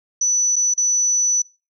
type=tone with dropouts; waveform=sine; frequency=5960 Hz; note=F#8; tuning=12 cents sharp; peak=-15 dBFS; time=0.21-1.42 s; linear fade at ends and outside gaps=5 ms; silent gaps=0.559-0.563 / 0.739-0.777 s; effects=noise-tail reverb RT60 0.3 s tail -22 dB re dry